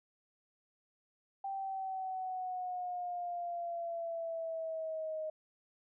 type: exponential sweep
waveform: sine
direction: down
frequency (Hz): 784 to 623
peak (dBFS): -36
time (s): 1.44-5.3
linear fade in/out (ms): 5
effects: none